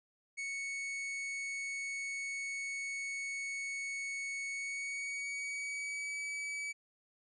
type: tone with pitch glide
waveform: 45% pulse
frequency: 2217 to 2287 Hz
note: C#7 to D7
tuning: 0 to -47 cents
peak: -37 dBFS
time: 0.37-6.73 s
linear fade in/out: 20 ms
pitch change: +53 cents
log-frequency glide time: 4.49-6.17 s
effects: resampled to 22050 Hz